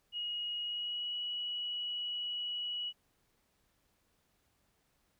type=tone with pitch glide; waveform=sine; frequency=2889 to 2928 Hz; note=F#7 to F#7; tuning=-42 to -19 cents; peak=-35 dBFS; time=0.12-2.93 s; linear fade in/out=50 ms; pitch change=+23 cents; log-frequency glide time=0.61-1.14 s; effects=pink hiss -75 dBFS RMS until 5.19 s